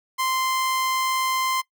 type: tone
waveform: sawtooth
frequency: 1042 Hz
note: C6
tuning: 7 cents flat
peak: -18 dBFS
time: 0.18-1.62 s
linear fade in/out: 20 ms
effects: noise-tail reverb RT60 0.1 s tail -20 dB re dry